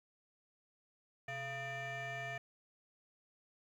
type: tone with frequency modulation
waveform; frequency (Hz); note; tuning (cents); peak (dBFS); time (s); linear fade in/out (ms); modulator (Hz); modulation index
sine; 1241; D#6; -5; -37; 1.28-2.38; 5; 556; 2.1
effects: tanh soft clip ceiling -39 dBFS + 12-bit